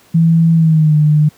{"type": "tone with pitch glide", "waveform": "sine", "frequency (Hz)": [164.81, 151.13], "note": ["E3", "D3"], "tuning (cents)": [0, 50], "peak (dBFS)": -6, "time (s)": [0.14, 1.29], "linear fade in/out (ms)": 10, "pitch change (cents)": -150, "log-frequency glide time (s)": [0.54, 0.96], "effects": ["pink hiss -48 dBFS RMS until 1.37 s", "high-pass 100 Hz 12 dB/octave"]}